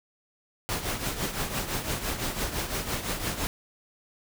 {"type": "noise with tremolo", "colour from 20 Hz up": "pink", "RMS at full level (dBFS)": -28, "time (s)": [0.69, 3.47], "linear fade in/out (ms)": 0, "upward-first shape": "triangle", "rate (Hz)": 5.9, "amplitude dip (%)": 70, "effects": []}